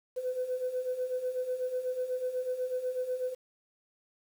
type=beating tone pair; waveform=sine; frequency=500 / 508.1 Hz; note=B4 / B4; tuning=+21 / +49 cents; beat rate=8.1 Hz; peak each=-36 / -31 dBFS; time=0.16-3.35 s; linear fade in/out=20 ms; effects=tanh soft clip ceiling -24 dBFS + 9-bit